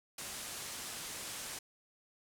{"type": "low-pass noise", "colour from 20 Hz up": "white", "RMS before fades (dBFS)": -44, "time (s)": [0.18, 1.59], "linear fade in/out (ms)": 5, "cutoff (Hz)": 11000, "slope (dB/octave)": 24, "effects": []}